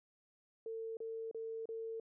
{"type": "tone bursts", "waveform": "sine", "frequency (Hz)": 450, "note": "A4", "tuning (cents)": 39, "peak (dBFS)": -40, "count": 4, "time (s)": [0.66, 1.999], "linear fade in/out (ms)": 2, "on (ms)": 310, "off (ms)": 33, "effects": []}